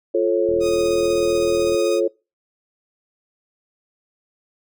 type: chord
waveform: sine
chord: F augmented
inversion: none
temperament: just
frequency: 349.2 / 436.5 / 545.7 Hz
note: F4 / A4 / C#5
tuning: 0 / -14 / -27 cents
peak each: -20 dBFS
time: 0.14-2.08 s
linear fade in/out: 10 ms
type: click train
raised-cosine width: 3 ms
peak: -23 dBFS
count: 52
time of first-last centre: 0.49-1.746 s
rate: 40.6 Hz
type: tone with tremolo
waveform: 10% pulse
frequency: 1244.5 Hz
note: D#6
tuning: in tune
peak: -20 dBFS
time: 0.6-2.01 s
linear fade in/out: 50 ms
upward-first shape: sine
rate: 16 Hz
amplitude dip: 25%
effects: noise-tail reverb RT60 0.3 s tail -26 dB re dry